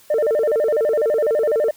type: tone with vibrato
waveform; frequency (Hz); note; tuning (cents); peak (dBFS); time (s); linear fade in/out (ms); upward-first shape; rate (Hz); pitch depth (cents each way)
sine; 520; C5; -11; -13; 0.1-1.71; 5; square; 12; 250
effects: tanh soft clip ceiling -13 dBFS + white hiss -50 dBFS RMS until 1.76 s

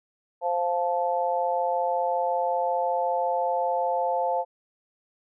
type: chord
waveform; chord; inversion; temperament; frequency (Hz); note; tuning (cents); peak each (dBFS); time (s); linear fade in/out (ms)
sine; F major; second; just; 523.8 / 698.5 / 873.1; C5 / F5 / A5; +2 / 0 / -14; -27; 0.41-4.45; 50
effects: none

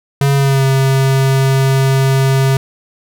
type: tone with pitch glide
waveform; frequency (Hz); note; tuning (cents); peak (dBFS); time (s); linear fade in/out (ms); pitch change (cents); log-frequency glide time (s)
square; 139.3 to 134.4; C#3 to C3; +9 to +47; -10; 0.21-2.57; 2; -62; 0.35-0.64
effects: none

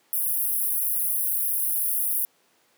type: high-pass noise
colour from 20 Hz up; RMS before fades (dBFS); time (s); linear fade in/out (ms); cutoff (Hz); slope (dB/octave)
pink; -25; 0.13-2.25; 0; 10000; 96
effects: pink hiss -63 dBFS RMS until 2.77 s + high-pass 300 Hz 12 dB/octave

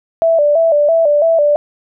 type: tone with vibrato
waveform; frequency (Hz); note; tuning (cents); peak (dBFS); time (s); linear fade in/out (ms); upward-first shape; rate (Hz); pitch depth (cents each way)
sine; 622.3; D#5; 0; -8; 0.22-1.56; 0; square; 3; 100
effects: none

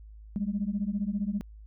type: beating tone pair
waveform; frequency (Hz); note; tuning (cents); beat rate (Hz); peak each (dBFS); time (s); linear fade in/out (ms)
sine; 196 / 211; G3 / G#3; 0 / +28; 15; -30 / -30; 0.36-1.41; 0
effects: tanh soft clip ceiling -20 dBFS + added 53 Hz sine -45 dBFS peak until 1.66 s

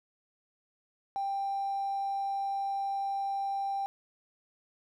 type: tone with hard clipping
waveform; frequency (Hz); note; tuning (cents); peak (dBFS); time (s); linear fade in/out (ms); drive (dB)
triangle; 789; G5; +11; -30; 1.16-3.86; 0; 3
effects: none

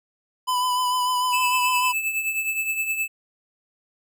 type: tone with vibrato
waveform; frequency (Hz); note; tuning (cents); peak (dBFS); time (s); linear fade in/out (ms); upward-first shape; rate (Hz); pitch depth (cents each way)
square; 1000; B5; +21; -21; 0.47-1.93; 20; triangle; 6.7; 29
type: tone with tremolo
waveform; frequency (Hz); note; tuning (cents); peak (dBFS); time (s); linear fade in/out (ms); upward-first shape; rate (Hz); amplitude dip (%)
square; 2623; E7; -9; -21; 1.32-3.08; 20; triangle; 9.6; 65
effects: none

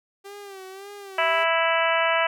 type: tone with vibrato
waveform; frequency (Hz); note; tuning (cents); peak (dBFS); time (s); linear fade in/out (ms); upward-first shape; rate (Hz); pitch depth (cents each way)
sawtooth; 392; G4; 0; -34; 0.24-1.45; 20; sine; 1.8; 71
type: harmonic tone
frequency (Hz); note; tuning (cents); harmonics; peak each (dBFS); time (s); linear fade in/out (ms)
329.6; E4; 0; 2 / 3 / 4 / 5 / 6 / 7 / 8 / 9; -24 / -26 / -27 / -28 / -29 / -29 / -30 / -31; 1.18-2.27; 5
effects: none

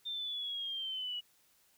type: linear sweep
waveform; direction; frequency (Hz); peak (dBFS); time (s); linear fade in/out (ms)
sine; down; 3606 to 2909; -36; 0.05-1.21; 20
effects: white hiss -69 dBFS RMS until 1.77 s

